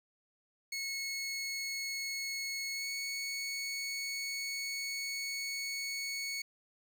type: tone with pitch glide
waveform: 20% pulse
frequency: 2191 to 2216 Hz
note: C#7 to C#7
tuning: -21 to -1 cents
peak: -31 dBFS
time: 0.72-6.42 s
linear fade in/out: 5 ms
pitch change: +20 cents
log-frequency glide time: 2.74-2.87 s
effects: none